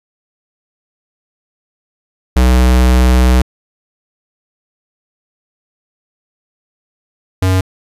square tone pair in turn, 62.6 / 93.34 Hz, B1 / F#2, +24 / +16 cents, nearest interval perfect fifth, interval 692 cents, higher second, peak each -7 / -10 dBFS, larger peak first, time 2.36-3.42 / 7.42-7.61 s, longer first, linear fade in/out 5 ms, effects resampled to 32000 Hz

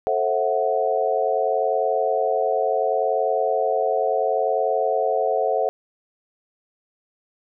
sine chord, F# half-diminished seventh, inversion first, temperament equal with one note detuned, 440 / 530.9 / 659.3 / 740 Hz, A4 / C5 / E5 / F#5, 0 / +25 / 0 / 0 cents, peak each -24 dBFS, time 0.07-5.69 s, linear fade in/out 0 ms, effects none

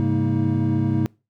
triangle tone cluster, 104.6 / 137.1 / 201.1 / 231.4 / 317.2 Hz, G#2 / C#3 / G3 / A#3 / D#4, +13 / -19 / +44 / -13 / +33 cents, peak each -22 / -21 / -27 / -23 / -22 dBFS, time 0-1.06 s, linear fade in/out 0 ms, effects noise-tail reverb RT60 0.3 s tail -25 dB re dry

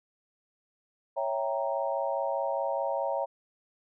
sine chord, C# diminished seventh, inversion none, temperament equal, 554.4 / 659.3 / 784 / 932.3 Hz, C#5 / E5 / G5 / Bb5, 0 / 0 / 0 / 0 cents, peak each -31 / -33 / -35 / -34 dBFS, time 1.16-3.26 s, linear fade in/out 20 ms, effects none

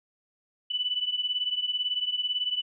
sine beating tone pair, 2975 / 2993 Hz, F#7 / F#7, +9 / +19 cents, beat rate 18 Hz, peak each -28 / -31 dBFS, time 0.7-2.62 s, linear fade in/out 10 ms, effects none

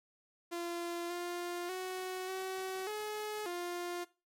sawtooth tone with pitch steps, 344 / 350.5 / 371.1 / 377.6 / 424.2 / 351.2 Hz, F4 / F4 / F#4 / F#4 / G#4 / F4, -26 / +6 / +5 / +35 / +37 / +10 cents, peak -33 dBFS, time 0.51-4.05 s, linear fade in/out 20 ms, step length 590 ms, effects noise-tail reverb RT60 0.3 s tail -19 dB re dry + MP3 64 kbps

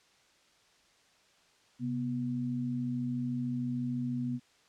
sine tone pair together, 130.81 / 244.5 Hz, C3 / B3, 0 / -17 cents, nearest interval major seventh, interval 1083 cents, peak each -36 / -32 dBFS, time 1.79-4.4 s, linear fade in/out 50 ms, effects white hiss -65 dBFS RMS until 4.68 s + low-pass 6000 Hz 12 dB/octave

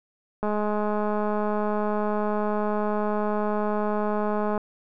click train, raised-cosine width 1 ms, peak -14 dBFS, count 872, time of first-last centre 0.43-4.578 s, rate 210 Hz, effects none

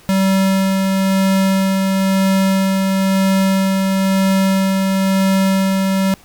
square tone with tremolo, 192.3 Hz, G3, 33 cents flat, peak -12 dBFS, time 0.09-6.14 s, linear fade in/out 0 ms, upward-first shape sine, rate 1 Hz, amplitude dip 25%, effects pink hiss -46 dBFS RMS until 6.24 s

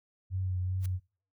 sine tone with vibrato, 92.5 Hz, F#2, in tune, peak -29 dBFS, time 0.3-1 s, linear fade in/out 50 ms, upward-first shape triangle, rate 2.5 Hz, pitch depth 34 cents each way
white noise with exponential growth, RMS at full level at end -42 dBFS, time 0.79-0.86 s, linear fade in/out 5 ms, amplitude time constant 15 ms
effects noise-tail reverb RT60 0.4 s tail -22 dB re dry

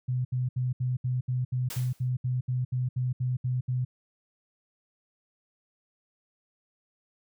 sine tone bursts, 126.2 Hz, B2, 38 cents sharp, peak -25 dBFS, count 16, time 0.08-3.85 s, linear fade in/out 10 ms, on 170 ms, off 70 ms
white noise with exponential decay, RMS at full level -35 dBFS, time 1.7-2.09 s, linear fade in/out 5 ms, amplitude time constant 83 ms
effects none

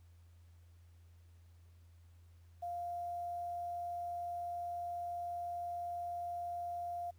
sine tone with quantisation, 698.5 Hz, F5, in tune, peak -38 dBFS, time 2.62-7.11 s, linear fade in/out 10 ms, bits 11, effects added 85 Hz sine -58 dBFS peak until 7.18 s + pink hiss -75 dBFS RMS until 7.18 s

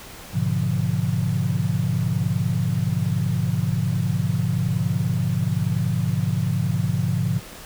sine chord, G# diminished seventh, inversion none, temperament equal with one note detuned, 103.83 / 123.47 / 144.64 / 174.61 Hz, G#2 / B2 / D3 / F3, 0 / 0 / -26 / 0 cents, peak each -25 dBFS, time 0.33-7.4 s, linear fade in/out 20 ms, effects pink hiss -40 dBFS RMS until 7.65 s

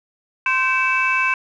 sine tone cluster, 1043 / 1551 / 2279 / 2637 Hz, C6 / G6 / C#7 / E7, -6 / -19 / +47 / 0 cents, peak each -21 / -21 / -23 / -19 dBFS, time 0.46-1.34 s, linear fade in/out 2 ms, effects tanh soft clip ceiling -8 dBFS

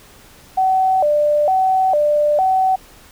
sine tone with vibrato, 670 Hz, E5, 28 cents sharp, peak -12 dBFS, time 0.57-2.76 s, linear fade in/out 10 ms, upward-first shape square, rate 1.1 Hz, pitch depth 210 cents each way, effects pink hiss -45 dBFS RMS until 3.11 s

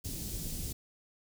pink band-stop noise, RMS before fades -38 dBFS, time 0.04-0.73 s, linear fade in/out 10 ms, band 250 to 5700 Hz, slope 12 dB/octave, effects none

